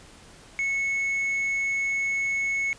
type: tone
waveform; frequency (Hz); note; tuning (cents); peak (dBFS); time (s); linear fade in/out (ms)
triangle; 2200; C#7; -14; -22; 0.59-2.73; 0
effects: pink hiss -50 dBFS RMS until 2.78 s + resampled to 22050 Hz